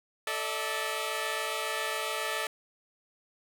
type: chord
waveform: 10% pulse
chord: A suspended fourth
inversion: none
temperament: equal with one note detuned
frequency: 440 / 587.3 / 646.4 Hz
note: A4 / D5 / E5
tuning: 0 / 0 / -34 cents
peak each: -27 dBFS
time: 0.27-2.47 s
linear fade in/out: 2 ms
effects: none